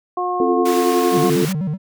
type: harmonic tone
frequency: 360 Hz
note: F#4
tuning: 47 cents flat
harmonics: 1 / 2 / 3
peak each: -24 / -22 / -23 dBFS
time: 0.17-1.3 s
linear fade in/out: 5 ms
type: chord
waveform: sine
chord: F major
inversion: second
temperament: equal with one note detuned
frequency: 264.4 / 349.2 / 440 Hz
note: C4 / F4 / A4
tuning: +18 / 0 / 0 cents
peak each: -21 / -18 / -20 dBFS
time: 0.4-1.45 s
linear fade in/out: 2 ms
type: high-pass noise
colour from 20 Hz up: pink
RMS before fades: -29 dBFS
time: 0.65-1.53 s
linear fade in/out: 10 ms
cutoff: 980 Hz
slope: 12 dB/octave
type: tone with vibrato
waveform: triangle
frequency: 170 Hz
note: F3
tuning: 46 cents flat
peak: -17 dBFS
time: 1.11-1.78 s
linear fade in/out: 50 ms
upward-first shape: square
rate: 8 Hz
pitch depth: 200 cents each way
effects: none